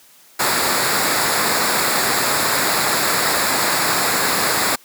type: noise with comb filter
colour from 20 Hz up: pink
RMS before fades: -18 dBFS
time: 0.39-4.76 s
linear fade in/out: 10 ms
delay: 0.33 ms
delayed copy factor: -0.65
effects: white hiss -49 dBFS RMS until 4.84 s + high-pass 150 Hz 12 dB/octave